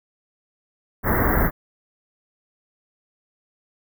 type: band-stop noise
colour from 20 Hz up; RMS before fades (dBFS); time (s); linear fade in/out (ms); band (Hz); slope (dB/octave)
pink; -19; 1.03-1.51; 50; 2000 to 13000; 96
effects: none